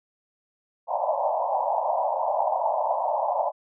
pink band-pass noise, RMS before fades -25 dBFS, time 0.87-3.52 s, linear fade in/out 50 ms, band 570 to 980 Hz, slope 96 dB/octave, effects none

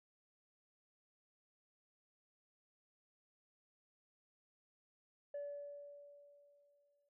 sine tone with exponential decay, 575 Hz, D5, 37 cents flat, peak -39 dBFS, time 5.34-7.09 s, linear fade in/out 5 ms, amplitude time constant 380 ms, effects tanh soft clip ceiling -39 dBFS

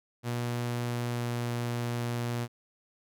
sawtooth tone with pitch glide, 120.3 to 119.61 Hz, B2 to A#2, -45 to +45 cents, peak -26 dBFS, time 0.23-2.48 s, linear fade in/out 50 ms, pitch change -10 cents, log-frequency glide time 1.05-1.53 s, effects none

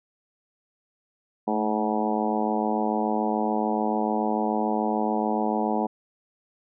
harmonic tone with a mistuned harmonic, 106.9 Hz, A2, 49 cents flat, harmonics 2 / 3 / 4 / 5 / 6 / 7 / 8 / 9, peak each -27 / -31 / -31 / -33 / -34 / -29 / -31 / -34 dBFS, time 1.47-5.87 s, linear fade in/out 10 ms, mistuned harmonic 2, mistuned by +34 cents, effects none

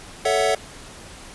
square chord, F# minor seventh, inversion first, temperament equal with one note detuned, 440 / 561.1 / 659.3 / 740 Hz, A4 / C#5 / E5 / F#5, 0 / +21 / 0 / 0 cents, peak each -24 dBFS, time 0.25-0.55 s, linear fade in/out 5 ms, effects pink hiss -41 dBFS RMS until 1.34 s + resampled to 24000 Hz

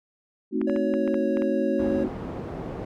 sine chord, A diminished seventh, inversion none, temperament equal, 220 / 261.6 / 311.1 / 370 Hz, A3 / C4 / Eb4 / Gb4, 0 / 0 / 0 / 0 cents, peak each -28 dBFS, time 0.51-2.1 s, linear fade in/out 50 ms
clicks, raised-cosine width 0.5 ms, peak -21 dBFS, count 8, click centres 0.615 / 0.697 / 0.762 / 0.939 / 1.077 / 1.143 / 1.371 / 1.421 s
triangle tone with pitch glide, 563 to 552.1 Hz, C#5 to C#5, +27 to -7 cents, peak -25 dBFS, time 0.67-2.04 s, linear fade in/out 5 ms, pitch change -34 cents, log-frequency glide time 0.78-1.15 s
white low-pass noise, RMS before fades -34 dBFS, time 1.79-2.85 s, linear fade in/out 5 ms, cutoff 460 Hz, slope 12 dB/octave
effects none

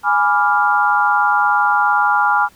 sine chord, G# diminished seventh, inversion none, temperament equal, 830.6 / 987.8 / 1174.7 / 1396.9 Hz, G#5 / B5 / D6 / F6, 0 / 0 / 0 / 0 cents, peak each -16 / -19 / -20 / -16 dBFS, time 0.03-2.49 s, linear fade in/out 50 ms, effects pink hiss -50 dBFS RMS until 2.55 s

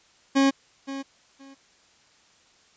40% pulse tone with echo, 272.7 Hz, C#4, 28 cents flat, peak -16 dBFS, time 0.35-0.51 s, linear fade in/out 20 ms, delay 520 ms, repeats 2, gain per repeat -14 dB, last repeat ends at 1.55 s, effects white hiss -59 dBFS RMS until 2.76 s + resampled to 16000 Hz

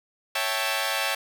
10% pulse chord, A dominant seventh, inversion first, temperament equal, 554.4 / 659.3 / 784 / 880 Hz, C#5 / E5 / G5 / A5, 0 / 0 / 0 / 0 cents, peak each -22 dBFS, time 0.35-1.15 s, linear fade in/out 5 ms, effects none

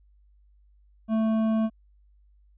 triangle tone with hard clipping, 221 Hz, A3, 8 cents sharp, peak -23 dBFS, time 1.08-1.7 s, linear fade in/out 50 ms, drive 13 dB, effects added 50 Hz sine -56 dBFS peak until 2.57 s + resampled to 8000 Hz

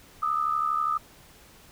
sine tone pair together, 1215.7 / 1288 Hz, D#6 / E6, -41 / -41 cents, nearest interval minor second, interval 100 cents, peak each -25 / -28 dBFS, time 0.22-0.98 s, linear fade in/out 10 ms, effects pink hiss -53 dBFS RMS until 1.71 s

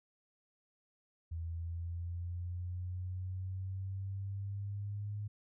sine exponential sweep, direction up, 82.41 to 104.3 Hz, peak -37 dBFS, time 1.31-5.28 s, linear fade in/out 10 ms, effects none

